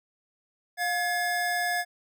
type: tone pair together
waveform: square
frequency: 709.2 / 1700 Hz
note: F5 / G#6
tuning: +26 / +40 cents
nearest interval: octave + minor third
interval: 1514 cents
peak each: -29 / -29 dBFS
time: 0.77-1.85 s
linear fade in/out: 50 ms
effects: none